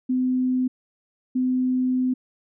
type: tone pair in turn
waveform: sine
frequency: 254.9 / 254.9 Hz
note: C4 / C4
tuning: -45 / -45 cents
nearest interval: unison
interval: 0 cents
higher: neither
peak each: -19 dBFS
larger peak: neither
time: 0.09-0.68 / 1.35-2.14 s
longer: second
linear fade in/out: 10 ms
effects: none